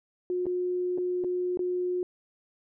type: tone with dropouts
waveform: sine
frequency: 360.3 Hz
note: F#4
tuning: 46 cents flat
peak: -26 dBFS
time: 0.3-2.03 s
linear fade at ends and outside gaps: 1 ms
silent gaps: 0.457-0.466 / 0.977-0.983 / 1.239-1.245 / 1.573-1.592 s
effects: none